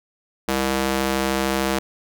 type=tone with high-pass filter; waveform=square; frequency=66.7 Hz; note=C2; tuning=34 cents sharp; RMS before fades=-22 dBFS; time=0.48-1.79 s; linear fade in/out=5 ms; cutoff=250 Hz; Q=0.62; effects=none